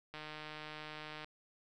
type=click train; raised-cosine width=0.3 ms; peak=-30 dBFS; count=170; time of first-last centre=0.14-1.245 s; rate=153 Hz; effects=none